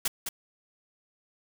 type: noise with echo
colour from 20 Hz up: white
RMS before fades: -27 dBFS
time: 0.05-0.08 s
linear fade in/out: 5 ms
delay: 210 ms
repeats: 1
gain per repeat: -6 dB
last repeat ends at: 0.29 s
effects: none